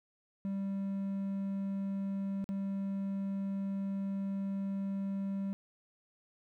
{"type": "tone with dropouts", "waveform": "triangle", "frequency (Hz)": 196, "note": "G3", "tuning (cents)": 0, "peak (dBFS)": -31, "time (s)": [0.45, 5.53], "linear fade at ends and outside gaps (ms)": 0, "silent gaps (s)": [2.442, 2.49], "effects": ["12-bit"]}